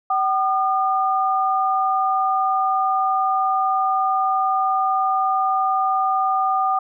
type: tone pair together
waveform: sine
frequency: 764 / 1212.8 Hz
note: G5 / D#6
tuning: -45 / -45 cents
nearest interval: minor sixth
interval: 800 cents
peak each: -19 / -20 dBFS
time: 0.1-6.79 s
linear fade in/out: 5 ms
effects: none